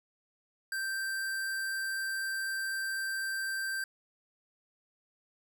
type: tone with vibrato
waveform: square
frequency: 1568 Hz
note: G6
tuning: in tune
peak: -33 dBFS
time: 0.72-3.84 s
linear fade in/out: 2 ms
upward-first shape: sine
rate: 20 Hz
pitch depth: 11 cents each way
effects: 12-bit